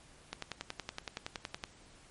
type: click train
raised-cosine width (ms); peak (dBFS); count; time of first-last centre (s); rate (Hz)
0.2; -20; 15; 0.33-1.638; 10.7
effects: pink hiss -59 dBFS RMS until 2.1 s + MP3 48 kbps